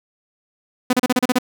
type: tone bursts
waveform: sawtooth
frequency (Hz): 250.8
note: B3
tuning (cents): +27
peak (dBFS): -9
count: 8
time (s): 0.9-1.386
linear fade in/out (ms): 5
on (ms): 31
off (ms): 34
effects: none